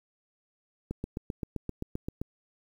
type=click train; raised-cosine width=3 ms; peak=-20 dBFS; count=11; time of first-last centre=0.91-2.215 s; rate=7.66 Hz; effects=9-bit